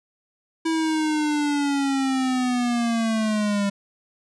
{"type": "linear sweep", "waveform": "square", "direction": "down", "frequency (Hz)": [326.6, 198.6], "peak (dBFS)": -21, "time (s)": [0.65, 3.7], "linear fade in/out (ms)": 10, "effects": ["resampled to 22050 Hz"]}